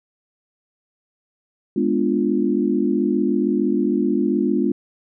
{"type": "chord", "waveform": "sine", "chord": "G# diminished seventh", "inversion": "none", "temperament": "equal", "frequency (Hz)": [207.7, 246.9, 293.7, 349.2], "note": ["G#3", "B3", "D4", "F4"], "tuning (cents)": [0, 0, 0, 0], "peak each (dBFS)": -22, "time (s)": [1.76, 4.72], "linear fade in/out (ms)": 5, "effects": []}